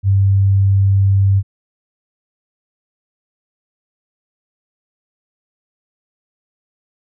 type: tone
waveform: sine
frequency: 98 Hz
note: G2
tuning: in tune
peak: -9 dBFS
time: 0.03-1.43 s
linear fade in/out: 50 ms
effects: none